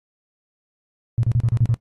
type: tone bursts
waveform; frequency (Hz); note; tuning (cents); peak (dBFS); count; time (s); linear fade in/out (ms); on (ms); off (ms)
sine; 117; A#2; +7; -15; 7; 1.18-1.742; 0; 52; 33
effects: noise-tail reverb RT60 0.1 s tail -18 dB re dry + AAC 32 kbps